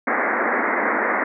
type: band-pass noise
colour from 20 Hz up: white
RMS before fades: -21 dBFS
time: 0.07-1.24 s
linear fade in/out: 5 ms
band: 210 to 2100 Hz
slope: 96 dB/octave
effects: none